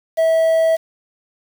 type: tone with quantisation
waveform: triangle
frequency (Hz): 650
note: E5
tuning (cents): -24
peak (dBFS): -10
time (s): 0.17-0.77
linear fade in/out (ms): 20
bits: 6
effects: none